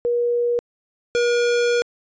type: tone pair in turn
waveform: sine / square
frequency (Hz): 478.9 / 478.9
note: A#4 / A#4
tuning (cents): +47 / +47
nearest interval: unison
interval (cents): 0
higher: neither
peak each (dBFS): -17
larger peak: neither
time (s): 0.05-0.59 / 1.15-1.82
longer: second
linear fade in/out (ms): 0
effects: resampled to 16000 Hz